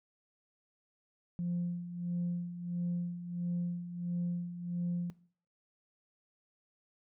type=tone with tremolo; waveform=sine; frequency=174.61 Hz; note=F3; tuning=in tune; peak=-29 dBFS; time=1.39-5.1 s; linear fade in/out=0 ms; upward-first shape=sine; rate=1.5 Hz; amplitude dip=70%; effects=noise-tail reverb RT60 0.5 s tail -20 dB re dry + tanh soft clip ceiling -28 dBFS